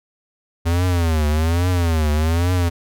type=tone with vibrato; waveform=square; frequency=82.41 Hz; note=E2; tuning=in tune; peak=-16 dBFS; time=0.65-2.7 s; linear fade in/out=20 ms; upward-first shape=triangle; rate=1.2 Hz; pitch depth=190 cents each way; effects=none